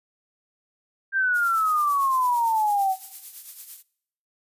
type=exponential sweep; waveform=sine; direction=down; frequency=1596 to 747 Hz; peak=-19 dBFS; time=1.12-2.96 s; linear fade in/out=50 ms
type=noise with tremolo; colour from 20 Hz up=violet; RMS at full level=-35 dBFS; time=1.33-3.83 s; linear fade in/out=50 ms; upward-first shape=triangle; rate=8.9 Hz; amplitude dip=65%
effects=noise-tail reverb RT60 0.7 s tail -23 dB re dry + resampled to 32000 Hz